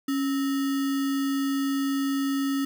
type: tone with sample-and-hold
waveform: sine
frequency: 275.2 Hz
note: C#4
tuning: 12 cents flat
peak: -23 dBFS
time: 0.08-2.65 s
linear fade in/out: 5 ms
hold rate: 1575 Hz
effects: none